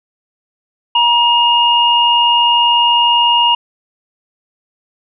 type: tone pair together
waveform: sine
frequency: 950 / 2844 Hz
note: A#5 / F7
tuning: +33 / +31 cents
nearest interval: octave + perfect fifth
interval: 1898 cents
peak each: -11 dBFS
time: 0.95-3.55 s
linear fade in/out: 5 ms
effects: none